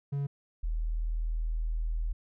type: tone pair in turn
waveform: triangle / sine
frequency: 140.9 / 40.21 Hz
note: C#3 / E1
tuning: +29 / -42 cents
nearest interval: octave + minor seventh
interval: 2171 cents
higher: first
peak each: -27 / -28 dBFS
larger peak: first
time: 0.12-0.27 / 0.63-2.13 s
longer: second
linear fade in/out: 10 ms
effects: none